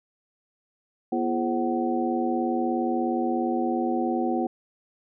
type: tone cluster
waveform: sine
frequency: 242.3 / 339.3 / 418.8 / 529 / 750 Hz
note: B3 / F4 / G#4 / C5 / F#5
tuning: -33 / -50 / +15 / +19 / +23 cents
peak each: -27 / -27 / -34 / -34 / -29 dBFS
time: 1.12-4.47 s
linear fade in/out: 5 ms
effects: none

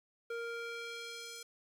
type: tone with band-pass filter sweep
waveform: square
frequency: 466.2 Hz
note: A#4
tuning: in tune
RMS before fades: -43 dBFS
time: 0.3-1.43 s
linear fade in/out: 5 ms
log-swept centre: 1000 to 6700 Hz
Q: 0.88
effects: 11-bit

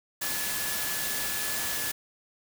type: tone in noise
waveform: sine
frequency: 1716 Hz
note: A6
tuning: 44 cents flat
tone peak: -38 dBFS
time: 0.21-1.92 s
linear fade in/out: 10 ms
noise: white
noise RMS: -31 dBFS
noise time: 0.21-1.92 s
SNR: -10 dB
effects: none

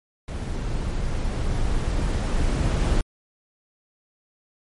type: noise with level ramp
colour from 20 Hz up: brown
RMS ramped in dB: -28 to -19 dBFS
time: 0.28-3.01 s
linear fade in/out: 2 ms
effects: MP3 48 kbps

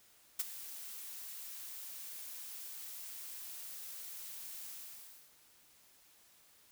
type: noise with ADSR envelope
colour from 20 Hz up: blue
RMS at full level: -32 dBFS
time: 0.39-5.34 s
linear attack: 10 ms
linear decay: 24 ms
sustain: -15 dB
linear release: 650 ms
effects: white hiss -65 dBFS RMS until 6.71 s

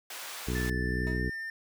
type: high-pass noise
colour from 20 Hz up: pink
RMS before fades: -41 dBFS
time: 0.1-0.7 s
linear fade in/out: 5 ms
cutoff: 930 Hz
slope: 12 dB/octave
type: harmonic tone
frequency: 61.9 Hz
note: B1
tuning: 5 cents sharp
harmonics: 1 / 2 / 3 / 4 / 5 / 6 / 7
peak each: -32 / -35 / -37 / -38 / -39 / -40 / -40 dBFS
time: 0.47-1.3 s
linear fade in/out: 10 ms
type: tone with pitch glide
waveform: triangle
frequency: 1760 to 1802.2 Hz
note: A6 to A6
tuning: 0 to +41 cents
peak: -33 dBFS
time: 0.55-1.5 s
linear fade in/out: 2 ms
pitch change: +41 cents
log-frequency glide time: 0.8-1.2 s
type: tone with exponential decay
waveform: 20% pulse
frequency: 318 Hz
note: D#4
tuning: 38 cents sharp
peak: -35 dBFS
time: 1.07-1.32 s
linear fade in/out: 0 ms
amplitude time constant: 53 ms
effects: none

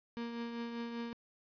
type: tone with tremolo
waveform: 35% pulse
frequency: 234.3 Hz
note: A#3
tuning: 9 cents sharp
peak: -35 dBFS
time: 0.17-1.13 s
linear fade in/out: 0 ms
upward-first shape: triangle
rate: 5.1 Hz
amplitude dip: 45%
effects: resampled to 11025 Hz + 11-bit

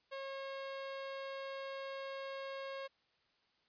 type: tone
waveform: sawtooth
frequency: 543 Hz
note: C#5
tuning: 36 cents flat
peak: -38 dBFS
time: 0.11-2.88 s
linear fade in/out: 20 ms
effects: white hiss -75 dBFS RMS until 3.68 s + resampled to 11025 Hz

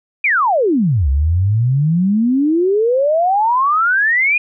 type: exponential two-way sweep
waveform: sine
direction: down then up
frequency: 2489 to 65.41 to 2489 Hz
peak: -11 dBFS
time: 0.24-4.38 s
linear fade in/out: 5 ms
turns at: 1.09 s
effects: none

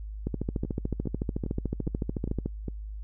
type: two click trains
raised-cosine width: 3 ms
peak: -16 / -20 dBFS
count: 31 / 6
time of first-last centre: 0.27-2.46 / 0.65-2.683 s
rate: 13.7 / 2.46 Hz
effects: noise-tail reverb RT60 0.1 s tail -26 dB re dry + added 52 Hz sine -35 dBFS peak until 3.03 s

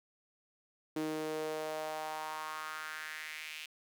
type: tone with high-pass filter sweep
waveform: sawtooth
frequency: 155.56 Hz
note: D#3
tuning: in tune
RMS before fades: -40 dBFS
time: 0.96-3.66 s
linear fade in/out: 5 ms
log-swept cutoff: 320 to 2700 Hz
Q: 3.3
effects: none

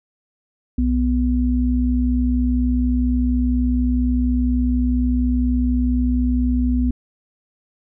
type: tone pair together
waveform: sine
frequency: 62.1 / 248.4 Hz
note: B1 / B3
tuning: +10 / +10 cents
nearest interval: 2 octaves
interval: 2400 cents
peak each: -18 dBFS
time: 0.78-6.91 s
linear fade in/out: 5 ms
effects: none

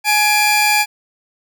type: tone pair together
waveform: sawtooth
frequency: 840.4 / 2377 Hz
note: G#5 / D7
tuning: +20 / +20 cents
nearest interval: octave + tritone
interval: 1800 cents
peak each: -11 dBFS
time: 0.04-0.86 s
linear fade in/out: 50 ms
effects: none

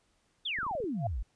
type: exponential sweep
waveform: sine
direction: down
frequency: 3713 to 43.65 Hz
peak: -31 dBFS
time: 0.45-1.23 s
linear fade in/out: 10 ms
type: clicks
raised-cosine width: 3 ms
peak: -34 dBFS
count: 7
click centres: 0.587 / 0.631 / 0.666 / 0.712 / 0.752 / 0.803 / 0.841 s
type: tone with exponential growth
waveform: sine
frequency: 689 Hz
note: F5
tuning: 24 cents flat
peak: -27 dBFS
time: 0.94-1.07 s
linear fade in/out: 5 ms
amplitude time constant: 27 ms
effects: pink hiss -72 dBFS RMS until 1.35 s + resampled to 22050 Hz

